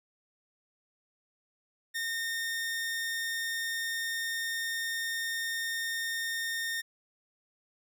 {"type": "tone", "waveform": "sawtooth", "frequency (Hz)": 1830, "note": "A#6", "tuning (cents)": -32, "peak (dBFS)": -28, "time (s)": [1.94, 6.82], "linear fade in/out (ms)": 20, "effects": []}